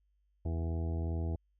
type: harmonic tone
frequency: 82.41 Hz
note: E2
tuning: in tune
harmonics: 1 / 2 / 3 / 4 / 5 / 6 / 8 / 9 / 10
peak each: -32 / -42 / -46 / -44 / -49 / -51 / -50 / -57 / -57 dBFS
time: 0.45-1.36 s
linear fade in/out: 5 ms
effects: added 50 Hz sine -70 dBFS peak until 1.59 s